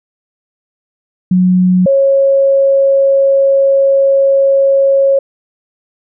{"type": "tone pair in turn", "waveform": "sine", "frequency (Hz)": [182.7, 547.5], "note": ["F#3", "C#5"], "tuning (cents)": [-22, -22], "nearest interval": "octave + perfect fifth", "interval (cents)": 1900, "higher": "second", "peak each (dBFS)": -6, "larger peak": "neither", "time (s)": [[1.31, 1.86], [1.86, 5.19]], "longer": "second", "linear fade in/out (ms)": 5, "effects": []}